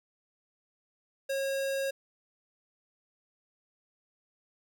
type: tone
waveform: square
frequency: 544 Hz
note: C#5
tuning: 33 cents flat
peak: -30 dBFS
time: 1.29-1.91 s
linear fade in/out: 10 ms
effects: none